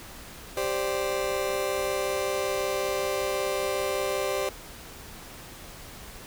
35% pulse chord, G suspended fourth, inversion none, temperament just, 392 / 522.7 / 588 Hz, G4 / C5 / D5, 0 / -2 / +2 cents, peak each -29 dBFS, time 0.57-4.49 s, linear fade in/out 2 ms, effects pink hiss -44 dBFS RMS until 6.26 s

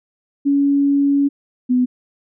sine tone pair in turn, 281.5 / 250.3 Hz, C#4 / B3, +27 / +23 cents, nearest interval major second, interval 204 cents, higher first, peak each -12 dBFS, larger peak neither, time 0.45-1.29 / 1.69-1.86 s, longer first, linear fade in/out 20 ms, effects none

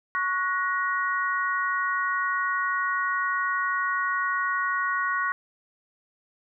sine tone cluster, 1112 / 1464 / 1891 Hz, C#6 / F#6 / A#6, +5 / -19 / +24 cents, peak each -27 / -28 / -29 dBFS, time 0.15-5.32 s, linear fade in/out 0 ms, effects none

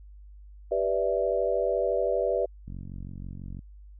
sine chord, E minor seventh, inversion first, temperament equal, 392 / 493.9 / 587.3 / 659.3 Hz, G4 / B4 / D5 / E5, 0 / 0 / 0 / 0 cents, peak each -30 / -28 / -28 / -30 dBFS, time 0.71-2.46 s, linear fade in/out 10 ms
click train, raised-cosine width 5 ms, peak -28 dBFS, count 43, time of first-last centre 2.68-3.591 s, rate 46.1 Hz
effects added 50 Hz sine -45 dBFS peak until 3.99 s

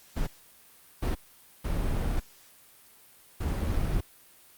brown noise bursts at uneven times, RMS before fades -28 dBFS, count 4, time 0.16-0.27 / 1.02-1.15 / 1.64-2.2 / 3.4-4.01 s, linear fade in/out 10 ms, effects white hiss -56 dBFS RMS until 4.57 s + Opus 48 kbps

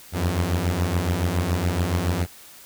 sawtooth beating tone pair, 83.3 / 90.4 Hz, E2 / F#2, +19 / -40 cents, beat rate 7.1 Hz, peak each -21 / -19 dBFS, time 0.12-2.27 s, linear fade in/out 50 ms, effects white hiss -46 dBFS RMS until 2.65 s

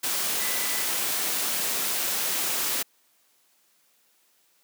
sine tone in noise, 1992 Hz, B6, 14 cents sharp, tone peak -37 dBFS, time 0.39-0.85 s, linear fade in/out 10 ms, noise white, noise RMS -27 dBFS, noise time 0.03-2.83 s, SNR -13 dB, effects white hiss -65 dBFS RMS until 4.63 s + high-pass 200 Hz 12 dB/octave

